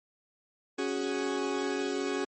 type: chord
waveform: 40% pulse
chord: C# suspended fourth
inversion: none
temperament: equal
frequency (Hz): 277.2 / 370 / 415.3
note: C#4 / F#4 / G#4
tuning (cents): 0 / 0 / 0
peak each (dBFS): -33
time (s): 0.78-2.25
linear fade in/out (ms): 10
effects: MP3 32 kbps